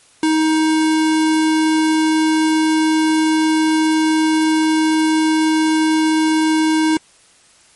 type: tone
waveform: square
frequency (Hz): 314.8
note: D#4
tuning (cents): +20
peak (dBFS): -13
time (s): 0.23-6.97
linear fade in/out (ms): 2
effects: white hiss -50 dBFS RMS until 7.75 s + MP3 48 kbps